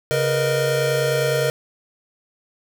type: tone cluster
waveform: square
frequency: 137.6 / 467.3 / 497 / 616 Hz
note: C#3 / A#4 / B4 / D#5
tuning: -12 / +4 / +11 / -17 cents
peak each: -25 / -22 / -29 / -24 dBFS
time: 0.11-1.5 s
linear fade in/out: 0 ms
effects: none